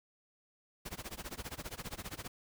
pink noise with tremolo, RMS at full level -41 dBFS, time 0.85-2.28 s, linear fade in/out 10 ms, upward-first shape sine, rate 15 Hz, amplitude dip 95%, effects none

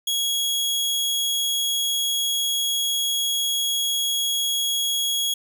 sawtooth tone, 3322 Hz, G#7, in tune, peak -18 dBFS, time 0.07-5.34 s, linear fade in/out 5 ms, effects none

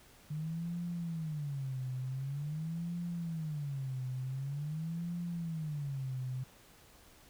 sine tone with vibrato, 149 Hz, D3, 25 cents sharp, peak -35 dBFS, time 0.3-6.44 s, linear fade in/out 10 ms, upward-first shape sine, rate 0.46 Hz, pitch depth 260 cents each way, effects pink hiss -60 dBFS RMS until 7.29 s

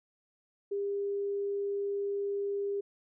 sine tone, 401.6 Hz, G4, 42 cents sharp, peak -30 dBFS, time 0.71-2.81 s, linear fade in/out 10 ms, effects none

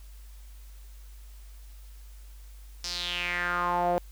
sawtooth tone with band-pass filter sweep, 176.1 Hz, F3, 15 cents sharp, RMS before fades -29 dBFS, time 2.84-3.98 s, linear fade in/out 0 ms, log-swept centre 5400 to 580 Hz, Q 4.5, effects added 50 Hz sine -44 dBFS peak until 4.11 s + white hiss -59 dBFS RMS until 4.11 s

